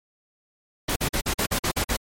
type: noise bursts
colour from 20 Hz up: pink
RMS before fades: -24 dBFS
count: 9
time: 0.88-1.969 s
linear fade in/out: 10 ms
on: 81 ms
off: 45 ms
effects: MP3 64 kbps